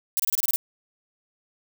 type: noise bursts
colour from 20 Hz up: violet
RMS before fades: -23 dBFS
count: 8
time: 0.17-0.56 s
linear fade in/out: 0 ms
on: 26 ms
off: 26 ms
effects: none